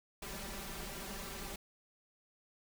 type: noise with comb filter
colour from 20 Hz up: pink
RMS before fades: -44 dBFS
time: 0.22-1.56 s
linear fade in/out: 5 ms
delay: 5.1 ms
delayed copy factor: +0.9
effects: none